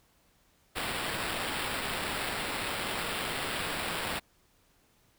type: noise with sample-and-hold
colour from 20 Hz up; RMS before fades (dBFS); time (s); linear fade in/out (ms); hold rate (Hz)
white; -34; 0.75-4.2; 20; 6300
effects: pink hiss -67 dBFS RMS until 5.18 s